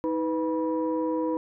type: tone cluster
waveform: sine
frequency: 317.7 / 496.5 / 972 Hz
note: D#4 / B4 / B5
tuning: +36 / +9 / -28 cents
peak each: -26 / -28 / -33 dBFS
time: 0.04-1.37 s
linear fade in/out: 0 ms
effects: tanh soft clip ceiling -16 dBFS